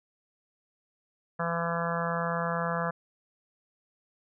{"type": "harmonic tone", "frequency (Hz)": 168.8, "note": "E3", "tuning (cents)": 41, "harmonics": [1, 3, 4, 5, 6, 7, 8, 9, 10], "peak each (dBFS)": [-33, -35, -35, -41, -36, -36, -37, -41, -38], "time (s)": [1.39, 2.91], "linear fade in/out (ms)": 10, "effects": []}